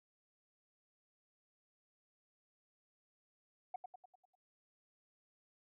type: tone with echo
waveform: sine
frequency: 740 Hz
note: F#5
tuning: in tune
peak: -37 dBFS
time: 3.74-3.76 s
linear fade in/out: 5 ms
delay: 99 ms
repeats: 6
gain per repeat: -6 dB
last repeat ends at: 4.354 s
effects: tanh soft clip ceiling -35 dBFS